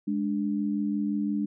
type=tone pair together; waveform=sine; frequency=207.2 / 293 Hz; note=G#3 / D4; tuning=-4 / -4 cents; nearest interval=tritone; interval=600 cents; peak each=-27 / -29 dBFS; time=0.07-1.46 s; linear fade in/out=10 ms; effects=none